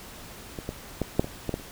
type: clicks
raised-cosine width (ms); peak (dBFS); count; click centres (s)
2; -20 / -17 / -12 / -6 / -20 / -14 / -14 / -29; 8; 0.588 / 0.691 / 1.017 / 1.195 / 1.244 / 1.493 / 1.541 / 1.598
effects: pink hiss -44 dBFS RMS until 1.71 s